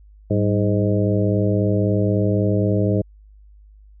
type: harmonic tone with a mistuned harmonic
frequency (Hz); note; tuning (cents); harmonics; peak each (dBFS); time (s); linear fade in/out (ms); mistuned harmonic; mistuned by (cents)
103.83; G#2; 0; 1 / 2 / 3 / 4 / 5 / 6; -19 / -22 / -24 / -25 / -26 / -27; 0.3-3.02; 10; 2; -110
effects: added 51 Hz sine -44 dBFS peak until 4 s